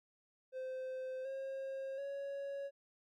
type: tone with pitch steps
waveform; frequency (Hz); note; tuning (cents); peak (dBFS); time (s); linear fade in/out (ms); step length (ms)
triangle; 518 / 537.2 / 557.1; C5 / C5 / C#5; -17 / +46 / +9; -38; 0.52-2.71; 50; 730
effects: none